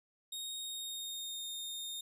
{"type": "tone with pitch glide", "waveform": "sawtooth", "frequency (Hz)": [3729, 3673], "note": ["A#7", "A#7"], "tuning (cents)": [0, -26], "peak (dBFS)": -37, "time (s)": [0.32, 2.01], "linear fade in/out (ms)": 5, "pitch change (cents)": -26, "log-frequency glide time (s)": [0.58, 1.49], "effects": []}